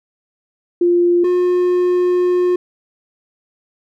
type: tone pair in turn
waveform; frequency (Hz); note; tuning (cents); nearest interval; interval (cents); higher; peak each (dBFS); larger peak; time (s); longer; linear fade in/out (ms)
sine / triangle; 349.2 / 358.6; F4 / F4; 0 / +46; unison; 46; second; -10; neither; 0.81-1.24 / 1.24-2.56; second; 5
effects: none